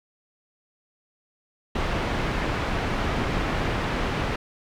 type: low-pass noise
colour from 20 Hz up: pink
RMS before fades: -26 dBFS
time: 1.75-4.36 s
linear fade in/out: 5 ms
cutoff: 2500 Hz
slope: 12 dB/octave
effects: none